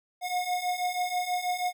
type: beating tone pair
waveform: square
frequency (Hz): 718 / 724.2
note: F5 / F#5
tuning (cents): +48 / -37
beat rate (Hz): 6.2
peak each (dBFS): -33 / -30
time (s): 0.21-1.73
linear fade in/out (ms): 50
effects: none